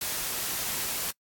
white noise, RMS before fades -31 dBFS, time 0.01-1.11 s, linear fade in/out 5 ms, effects noise-tail reverb RT60 0.1 s tail -25 dB re dry + AAC 64 kbps

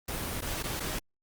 pink noise with dropouts, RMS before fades -34 dBFS, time 0.08-0.99 s, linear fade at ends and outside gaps 5 ms, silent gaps 0.409-0.42 / 0.627-0.638 / 0.797-0.803 s, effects Opus 24 kbps

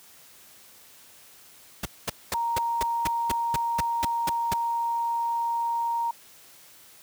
pink noise bursts, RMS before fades -27 dBFS, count 12, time 1.83-4.538 s, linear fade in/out 5 ms, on 24 ms, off 220 ms
sine tone, 932.3 Hz, A#5, in tune, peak -24 dBFS, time 2.34-6.11 s, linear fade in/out 5 ms
effects white hiss -52 dBFS RMS until 7.02 s + high-pass 60 Hz 12 dB/octave

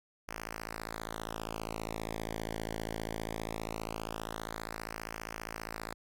sawtooth tone with flanger, 55 Hz, A1, in tune, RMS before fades -40 dBFS, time 0.28-5.94 s, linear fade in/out 10 ms, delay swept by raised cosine 0.26 to 0.78 ms, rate 0.2 Hz, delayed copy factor -0.95, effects AAC 64 kbps

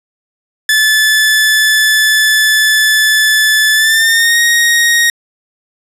sawtooth tone with pitch glide, 1738 to 1873.5 Hz, A6 to A#6, -22 to +8 cents, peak -4 dBFS, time 0.69-5.1 s, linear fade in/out 2 ms, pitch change +130 cents, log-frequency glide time 3.74-4.39 s, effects resampled to 32000 Hz + 7-bit

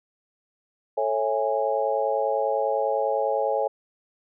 sine chord, A major seventh, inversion none, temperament just, 440 / 550 / 660 / 825 Hz, A4 / C#5 / E5 / G#5, 0 / -14 / +2 / -12 cents, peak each -28 / -25 / -29 / -27 dBFS, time 0.97-3.68 s, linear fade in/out 10 ms, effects none

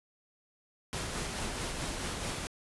pink noise with tremolo, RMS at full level -35 dBFS, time 0.93-2.47 s, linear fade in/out 0 ms, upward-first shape sine, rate 4.6 Hz, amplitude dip 30%, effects resampled to 24000 Hz

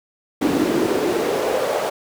brown noise with high-pass filter sweep, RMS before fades -20 dBFS, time 0.41-1.9 s, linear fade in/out 10 ms, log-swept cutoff 270 to 600 Hz, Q 3.3, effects none

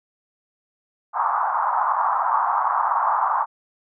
white band-pass noise, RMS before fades -21 dBFS, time 1.13-3.46 s, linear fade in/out 50 ms, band 790 to 1200 Hz, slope 48 dB/octave, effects none

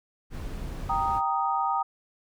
brown noise, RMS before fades -35 dBFS, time 0.3-1.22 s, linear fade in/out 50 ms
sine chord, Eb major, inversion first, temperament equal, 784 / 932.3 / 1244.5 Hz, G5 / Bb5 / Eb6, 0 / 0 / 0 cents, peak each -28 dBFS, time 0.89-1.83 s, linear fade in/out 10 ms
effects none

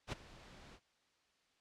pink noise with ADSR envelope, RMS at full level -39 dBFS, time 0.07-0.8 s, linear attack 53 ms, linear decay 16 ms, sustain -18 dB, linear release 60 ms, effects white hiss -75 dBFS RMS until 1.6 s + low-pass 5000 Hz 12 dB/octave

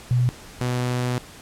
sine / sawtooth tone pair in turn, 123.2 / 124.06 Hz, B2 / B2, -4 / +8 cents, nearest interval unison, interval 12 cents, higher second, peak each -16 / -18 dBFS, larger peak first, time 0.11-0.29 / 0.61-1.18 s, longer second, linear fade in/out 0 ms, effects pink hiss -43 dBFS RMS until 1.41 s + low-pass 11000 Hz 12 dB/octave

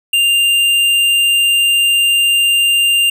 triangle tone with tanh clipping, 2794 Hz, F7, in tune, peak -11 dBFS, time 0.13-3.1 s, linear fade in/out 5 ms, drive 17 dB, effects none

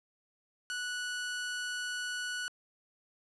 sawtooth tone, 1475 Hz, F#6, 6 cents flat, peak -31 dBFS, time 0.7-2.48 s, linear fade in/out 0 ms, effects resampled to 22050 Hz + 10-bit

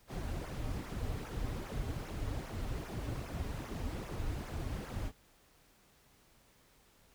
brown noise with flanger, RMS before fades -39 dBFS, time 0.07-5.12 s, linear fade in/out 50 ms, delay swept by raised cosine 0.23 to 5.93 ms, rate 2.5 Hz, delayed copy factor -0.7, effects pink hiss -66 dBFS RMS until 7.14 s

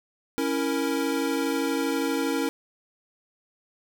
square chord, A# diminished, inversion first, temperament equal, 277.2 / 329.6 / 466.2 Hz, C#4 / E4 / A#4, 0 / 0 / 0 cents, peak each -28 / -30 / -30 dBFS, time 0.38-2.49 s, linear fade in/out 0 ms, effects none

